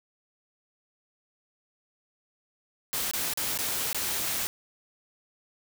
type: noise with dropouts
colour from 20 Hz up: white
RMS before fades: -30 dBFS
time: 2.93-4.47 s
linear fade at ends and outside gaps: 0 ms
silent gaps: 3.112-3.135 / 3.336-3.374 / 3.576-3.588 / 3.929-3.946 s
effects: none